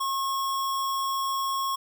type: tone with sample-and-hold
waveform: sine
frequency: 1082 Hz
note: C#6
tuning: 42 cents flat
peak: -25 dBFS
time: 0-1.76 s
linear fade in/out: 10 ms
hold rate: 4410 Hz
effects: none